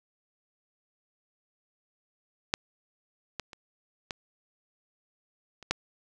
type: clicks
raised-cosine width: 0.2 ms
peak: -7 / -16 / -27 / -16 / -29 / -8 dBFS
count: 6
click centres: 2.539 / 3.397 / 3.532 / 4.108 / 5.627 / 5.71 s
effects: none